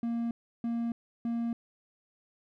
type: tone bursts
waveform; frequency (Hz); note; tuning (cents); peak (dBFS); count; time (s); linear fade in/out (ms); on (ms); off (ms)
triangle; 233.3; A#3; +2; -27; 3; 0.03-1.53; 2; 280; 330
effects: none

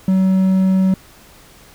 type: tone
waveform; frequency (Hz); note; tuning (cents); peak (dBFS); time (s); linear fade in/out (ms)
triangle; 189; F#3; +37; -9; 0.08-0.94; 2
effects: pink hiss -45 dBFS RMS until 1.74 s

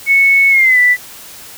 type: tone with pitch glide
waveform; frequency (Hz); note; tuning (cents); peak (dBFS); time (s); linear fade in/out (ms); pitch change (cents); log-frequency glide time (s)
sine; 2207 to 1977.6; C#7 to B6; -8 to +2; -6; 0.06-0.97; 50; -190; 0.5-0.79
effects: white hiss -34 dBFS RMS until 1.57 s

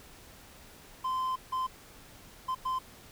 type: tone bursts at uneven times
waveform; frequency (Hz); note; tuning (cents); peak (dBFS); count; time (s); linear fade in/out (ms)
triangle; 1034; C6; -21; -27; 4; 1.04-1.36 / 1.52-1.67 / 2.48-2.55 / 2.65-2.79; 10
effects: pink hiss -53 dBFS RMS until 3.11 s

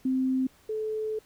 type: tone pair in turn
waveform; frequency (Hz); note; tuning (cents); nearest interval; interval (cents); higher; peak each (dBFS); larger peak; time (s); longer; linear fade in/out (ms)
sine; 260.6 / 433.7; C4 / A4; -7 / -25; major sixth; 882; second; -23 / -28; first; 0.05-0.47 / 0.69-1.19; second; 5
effects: pink hiss -60 dBFS RMS until 1.25 s

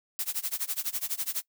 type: noise with tremolo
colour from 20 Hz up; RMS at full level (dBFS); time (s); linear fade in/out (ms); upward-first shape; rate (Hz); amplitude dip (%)
blue; -29; 0.19-1.42; 0; sine; 12; 95
effects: noise-tail reverb RT60 0.1 s tail -22 dB re dry

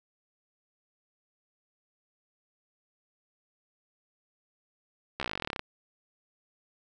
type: slowing click train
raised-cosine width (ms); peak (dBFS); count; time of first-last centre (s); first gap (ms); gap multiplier
0.3; -16; 19; 5.2-5.594; 14; 1.05
effects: none

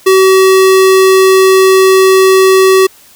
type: tone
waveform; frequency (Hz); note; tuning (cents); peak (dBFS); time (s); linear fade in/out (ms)
square; 380; F#4; +46; -4; 0.06-2.87; 10
effects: white hiss -41 dBFS RMS until 3.15 s

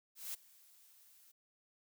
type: noise with ADSR envelope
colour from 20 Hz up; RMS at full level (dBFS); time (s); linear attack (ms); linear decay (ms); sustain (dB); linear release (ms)
blue; -41; 0.15-1.32; 190; 12; -23; 11
effects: none

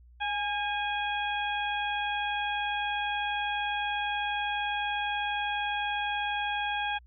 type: harmonic tone with a mistuned harmonic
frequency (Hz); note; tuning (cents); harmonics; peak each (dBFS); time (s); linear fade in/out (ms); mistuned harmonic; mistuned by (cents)
828; G#5; -5; 1 / 2 / 3 / 4; -31 / -34 / -36 / -37; 0.2-6.99; 20; 2; -37
effects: added 60 Hz sine -52 dBFS peak until 7.06 s

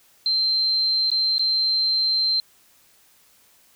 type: tone with dropouts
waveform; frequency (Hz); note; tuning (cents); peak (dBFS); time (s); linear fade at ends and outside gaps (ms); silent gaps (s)
sine; 4129; C8; -24; -18; 0.26-2.4; 1; 1.102-1.116 / 1.382-1.394
effects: white hiss -57 dBFS RMS until 3.75 s

